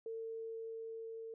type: tone with level ramp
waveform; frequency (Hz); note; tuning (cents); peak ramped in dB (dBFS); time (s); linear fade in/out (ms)
sine; 451; A4; +43; -40 to -44; 0.06-1.34; 2
effects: none